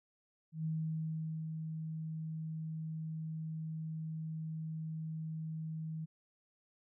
sine tone with ADSR envelope, 158.9 Hz, D#3, 37 cents sharp, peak -33 dBFS, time 0.52-6.06 s, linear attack 130 ms, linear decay 820 ms, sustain -5 dB, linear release 19 ms, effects none

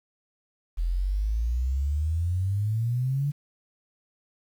sine exponential sweep, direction up, 40.92 to 146.83 Hz, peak -23 dBFS, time 0.77-3.32 s, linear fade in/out 20 ms, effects 9-bit

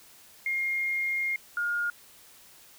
sine tone pair in turn, 2131 / 1422.3 Hz, C7 / F6, +31 / +31 cents, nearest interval perfect fifth, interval 700 cents, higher first, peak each -26 dBFS, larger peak neither, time 0.46-1.36 / 1.57-1.9 s, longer first, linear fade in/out 2 ms, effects white hiss -54 dBFS RMS until 2.78 s

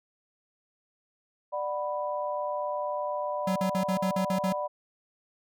sine chord, B minor, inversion first, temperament just, 592.7 / 740.8 / 987.8 Hz, D5 / F#5 / B5, +16 / +2 / 0 cents, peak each -31 / -37 / -33 dBFS, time 1.52-4.68 s, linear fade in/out 20 ms
square tone bursts, 187 Hz, F#3, 19 cents sharp, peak -27 dBFS, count 8, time 3.47-4.526 s, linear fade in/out 5 ms, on 90 ms, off 48 ms
effects none

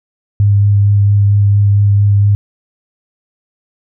sine tone with vibrato, 101.5 Hz, G#2, 39 cents flat, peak -6 dBFS, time 0.4-2.35 s, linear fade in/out 0 ms, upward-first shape sine, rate 4.4 Hz, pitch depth 12 cents each way, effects none

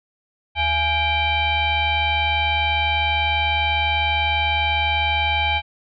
sine tone with frequency modulation, 1592 Hz, G6, 26 cents sharp, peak -17 dBFS, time 0.55-5.62 s, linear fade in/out 50 ms, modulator 757 Hz, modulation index 2.1, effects none

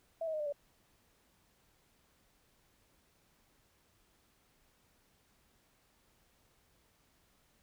sine tone with pitch steps, 658 / 636.3 / 615.4 / 595.1 / 575.5 Hz, E5 / D#5 / D#5 / D5 / D5, -3 / +39 / -19 / +23 / -35 cents, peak -34 dBFS, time 0.21-0.525 s, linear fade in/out 5 ms, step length 63 ms, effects pink hiss -71 dBFS RMS until 7.62 s

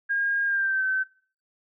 sine tone with pitch glide, 1622 to 1535.4 Hz, G#6 to G6, -41 to -36 cents, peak -22 dBFS, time 0.09-1.04 s, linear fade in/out 20 ms, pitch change -95 cents, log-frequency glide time 0.45-0.84 s, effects noise-tail reverb RT60 0.4 s tail -17 dB re dry

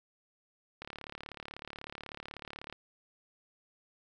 click train, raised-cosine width 0.3 ms, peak -26 dBFS, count 70, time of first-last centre 0.82-2.726 s, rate 36.2 Hz, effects none

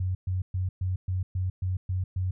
sine tone bursts, 92.5 Hz, F#2, in tune, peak -25 dBFS, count 9, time 0-2.31 s, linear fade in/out 5 ms, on 150 ms, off 120 ms, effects none

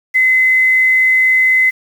sine tone with quantisation, 2041 Hz, C7, 44 cents flat, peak -8 dBFS, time 0.14-1.71 s, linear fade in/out 20 ms, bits 6, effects none

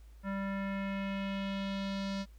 square tone with low-pass filter sweep, 196 Hz, G3, in tune, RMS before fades -36 dBFS, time 0.23-2.26 s, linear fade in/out 50 ms, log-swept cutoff 1600 to 4900 Hz, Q 2.2, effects added 54 Hz sine -51 dBFS peak until 2.38 s + pink hiss -69 dBFS RMS until 2.38 s

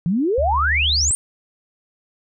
sine exponential sweep, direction up, 159.7 to 9080 Hz, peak -16 dBFS, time 0.06-1.15 s, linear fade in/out 0 ms
sine tone, 73.42 Hz, D2, in tune, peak -21 dBFS, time 0.38-1.11 s, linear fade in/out 0 ms
effects none

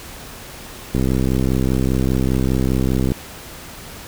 click train, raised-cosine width 3 ms, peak -6 dBFS, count 142, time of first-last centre 0.95-3.119 s, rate 65 Hz, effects pink hiss -36 dBFS RMS until 4.07 s

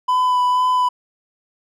triangle tone with vibrato, 1000 Hz, B5, 21 cents sharp, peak -12 dBFS, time 0.08-0.89 s, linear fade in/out 10 ms, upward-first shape sine, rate 2.1 Hz, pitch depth 14 cents each way, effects none

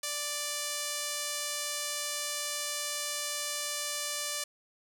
sawtooth tone with band-pass filter, 587.3 Hz, D5, in tune, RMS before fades -35 dBFS, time 0.03-4.44 s, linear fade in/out 5 ms, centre 7600 Hz, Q 0.86, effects none

